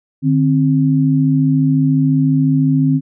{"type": "tone pair together", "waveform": "sine", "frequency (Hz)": [150.7, 264.9], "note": ["D3", "C4"], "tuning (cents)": [45, 22], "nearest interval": "minor seventh", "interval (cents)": 977, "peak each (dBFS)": -13, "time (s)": [0.22, 3.01], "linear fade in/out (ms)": 50, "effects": []}